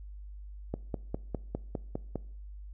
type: click train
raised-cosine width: 2 ms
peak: -19 dBFS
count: 8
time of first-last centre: 0.74-2.157 s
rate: 4.94 Hz
effects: noise-tail reverb RT60 0.6 s tail -22 dB re dry + added 50 Hz sine -42 dBFS peak until 2.73 s